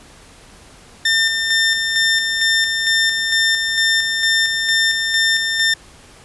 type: tone with tremolo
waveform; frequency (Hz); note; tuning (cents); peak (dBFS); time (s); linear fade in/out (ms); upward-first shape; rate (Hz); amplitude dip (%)
20% pulse; 1800; A6; +39; -8; 1.05-5.74; 5; square; 2.2; 40
effects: pink hiss -44 dBFS RMS until 6.24 s + resampled to 24000 Hz